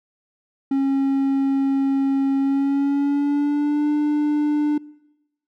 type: tone with pitch glide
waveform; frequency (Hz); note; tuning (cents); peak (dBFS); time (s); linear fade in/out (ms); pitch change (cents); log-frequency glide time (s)
triangle; 272.5 to 297.2; C#4 to D4; -29 to +21; -15; 0.71-4.78; 5; +150; 2.38-3.89
effects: noise-tail reverb RT60 1.0 s tail -23 dB re dry